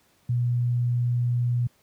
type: tone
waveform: sine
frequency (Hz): 121.4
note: B2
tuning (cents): -29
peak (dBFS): -20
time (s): 0.29-1.67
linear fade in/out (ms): 5
effects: pink hiss -63 dBFS RMS until 1.82 s + high-pass 80 Hz 12 dB/octave